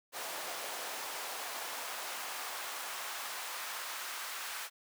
pink noise with high-pass filter sweep, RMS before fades -41 dBFS, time 0.12-4.7 s, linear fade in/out 50 ms, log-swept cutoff 620 to 1200 Hz, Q 1.2, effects none

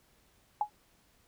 sine tone with exponential decay, 838 Hz, G#5, 15 cents sharp, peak -22 dBFS, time 0.61-0.7 s, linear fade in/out 2 ms, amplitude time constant 18 ms, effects pink hiss -67 dBFS RMS until 1.27 s

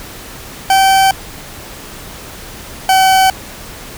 40% pulse tone pair in turn, 772 / 760.9 Hz, G5 / F#5, -27 / +48 cents, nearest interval unison, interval 25 cents, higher first, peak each -6 dBFS, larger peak neither, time 0.7-1.11 / 2.89-3.3 s, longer neither, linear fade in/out 2 ms, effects pink hiss -31 dBFS RMS until 3.97 s

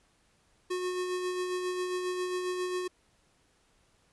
square tone with tremolo, 363.7 Hz, F#4, 30 cents flat, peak -30 dBFS, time 0.7-2.88 s, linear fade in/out 10 ms, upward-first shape sine, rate 7.4 Hz, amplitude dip 35%, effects pink hiss -68 dBFS RMS until 4.12 s + resampled to 24000 Hz

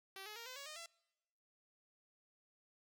5% pulse tone with pitch steps, 386.5 / 423.9 / 465 / 510 / 559.4 / 613.5 / 672.9 Hz, G4 / G#4 / A#4 / C5 / C#5 / D#5 / E5, -24 / +35 / -4 / -44 / +16 / -25 / +35 cents, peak -37 dBFS, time 0.16-0.86 s, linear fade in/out 2 ms, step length 100 ms, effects noise-tail reverb RT60 1.0 s tail -25 dB re dry

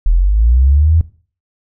sine linear sweep, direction up, 38 to 84.1 Hz, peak -7 dBFS, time 0.06-1.01 s, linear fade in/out 0 ms, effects noise-tail reverb RT60 0.4 s tail -17 dB re dry

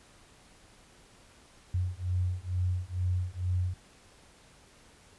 sine beating tone pair, 89.5 / 91.7 Hz, F2 / F#2, +43 / -15 cents, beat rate 2.2 Hz, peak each -31 / -31 dBFS, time 1.74-3.74 s, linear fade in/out 5 ms, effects pink hiss -58 dBFS RMS until 5.18 s + resampled to 24000 Hz

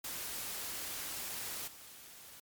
white noise with level steps, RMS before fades -41 / -53 dBFS, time 0.04-2.4 s, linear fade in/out 5 ms, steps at 1.67 s, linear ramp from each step 10 ms, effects MP3 96 kbps

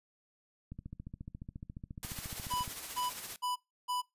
click train, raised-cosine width 5 ms, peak -31 dBFS, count 29, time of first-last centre 0.72-2.678 s, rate 14.3 Hz
white noise with tremolo, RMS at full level -41 dBFS, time 2.03-3.36 s, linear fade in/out 0 ms, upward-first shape sine, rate 15 Hz, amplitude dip 45%
square tone bursts, 992 Hz, B5, 7 cents sharp, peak -33 dBFS, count 4, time 2.5-4.02 s, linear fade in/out 20 ms, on 140 ms, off 320 ms
effects noise-tail reverb RT60 0.2 s tail -22 dB re dry + resampled to 32000 Hz

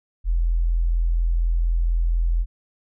sine tone, 42.1 Hz, E1, 37 cents sharp, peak -17 dBFS, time 0.24-2.46 s, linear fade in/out 50 ms, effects none

